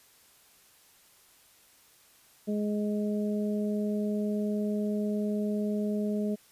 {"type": "harmonic tone", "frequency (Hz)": 209, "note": "G#3", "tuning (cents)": 11, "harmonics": [1, 2, 3], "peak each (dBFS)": [-28, -34, -38], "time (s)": [2.47, 6.36], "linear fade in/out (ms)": 20, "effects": ["white hiss -60 dBFS RMS until 6.51 s", "resampled to 32000 Hz"]}